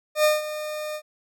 40% pulse tone with ADSR envelope, 608 Hz, D#5, 40 cents flat, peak -14 dBFS, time 0.15-1.02 s, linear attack 93 ms, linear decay 170 ms, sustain -14 dB, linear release 67 ms, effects none

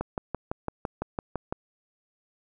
click train, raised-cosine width 1 ms, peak -15 dBFS, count 10, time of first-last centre 0.01-1.525 s, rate 5.94 Hz, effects none

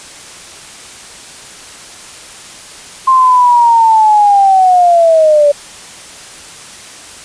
sine linear sweep, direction down, 1057 to 572 Hz, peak -4 dBFS, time 3.07-5.52 s, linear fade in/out 10 ms, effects white hiss -32 dBFS RMS until 7.24 s + resampled to 22050 Hz

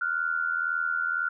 sine tone pair together, 1396.9 / 1478.8 Hz, F6 / F#6, 0 / -1 cents, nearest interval minor second, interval 99 cents, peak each -27 / -29 dBFS, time 0.01-1.29 s, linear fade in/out 5 ms, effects none

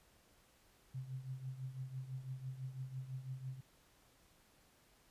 sine tone with tremolo, 130.8 Hz, C3, in tune, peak -39 dBFS, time 0.94-3.61 s, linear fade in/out 10 ms, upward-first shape triangle, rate 6 Hz, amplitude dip 80%, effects pink hiss -69 dBFS RMS until 5.1 s + resampled to 32000 Hz

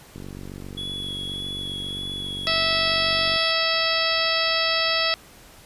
click train, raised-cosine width 3 ms, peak -24 dBFS, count 153, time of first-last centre 0.16-3.36 s, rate 47.5 Hz
triangle tone with vibrato, 3372 Hz, G#7, 26 cents sharp, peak -28 dBFS, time 0.77-3.52 s, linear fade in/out 10 ms, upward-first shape sine, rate 1.7 Hz, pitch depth 13 cents each way
harmonic tone, 654 Hz, E5, 14 cents flat, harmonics 1 / 2 / 3 / 4 / 5 / 6 / 7 / 8, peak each -28 / -28 / -28 / -28 / -28 / -28 / -28 / -28 dBFS, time 2.47-5.14 s, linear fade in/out 0 ms
effects pink hiss -48 dBFS RMS until 5.65 s + resampled to 32000 Hz

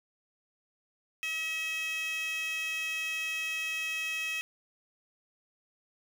15% pulse tone with high-pass filter, 641 Hz, E5, 49 cents flat, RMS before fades -34 dBFS, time 1.23-4.41 s, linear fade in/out 0 ms, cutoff 2600 Hz, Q 4.2, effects none

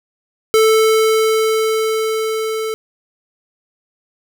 square tone with level ramp, 440 Hz, A4, in tune, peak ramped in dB -9 to -20 dBFS, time 0.54-2.74 s, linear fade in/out 0 ms, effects none

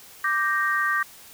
sine chord, G minor, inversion second, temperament equal, 1174.7 / 1568 / 1864.7 Hz, D6 / G6 / Bb6, 0 / 0 / 0 cents, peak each -25 dBFS, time 0.24-1.03 s, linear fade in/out 5 ms, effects white hiss -47 dBFS RMS until 1.33 s

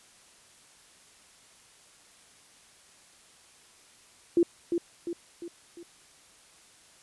sine tone with echo, 342.4 Hz, F4, 34 cents flat, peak -18 dBFS, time 4.37-4.43 s, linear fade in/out 2 ms, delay 350 ms, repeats 4, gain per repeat -6 dB, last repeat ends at 5.83 s, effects white hiss -57 dBFS RMS until 7.02 s + resampled to 24000 Hz

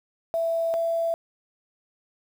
sine tone pair in turn, 663 / 666.3 Hz, E5 / E5, +10 / +18 cents, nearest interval unison, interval 8 cents, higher second, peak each -22 dBFS, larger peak neither, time 0.34-0.74 / 0.74-1.14 s, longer neither, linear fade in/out 0 ms, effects 8-bit

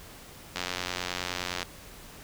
click train, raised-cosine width 0.2 ms, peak -13 dBFS, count 97, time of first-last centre 0.56-1.629 s, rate 89.8 Hz, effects pink hiss -48 dBFS RMS until 2.23 s

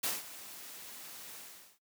white noise with ADSR envelope, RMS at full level -32 dBFS, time 0.03-1.79 s, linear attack 10 ms, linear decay 180 ms, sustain -16 dB, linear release 420 ms, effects noise-tail reverb RT60 0.1 s tail -19 dB re dry + high-pass 150 Hz 12 dB/octave

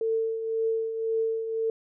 sine tone with tremolo, 448.6 Hz, A4, 34 cents sharp, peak -22 dBFS, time 0.01-1.7 s, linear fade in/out 2 ms, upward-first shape triangle, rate 1.9 Hz, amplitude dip 60%, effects none

